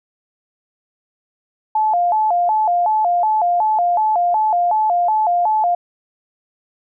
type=tone with vibrato; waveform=sine; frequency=779 Hz; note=G5; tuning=11 cents flat; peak=-13 dBFS; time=1.75-5.75 s; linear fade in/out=5 ms; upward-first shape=square; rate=2.7 Hz; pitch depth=180 cents each way; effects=none